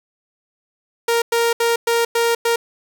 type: tone bursts at uneven times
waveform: sawtooth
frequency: 466.2 Hz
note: A#4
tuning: in tune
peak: -11 dBFS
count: 6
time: 1.08-1.22 / 1.32-1.53 / 1.6-1.76 / 1.87-2.05 / 2.15-2.35 / 2.45-2.56 s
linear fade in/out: 5 ms
effects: none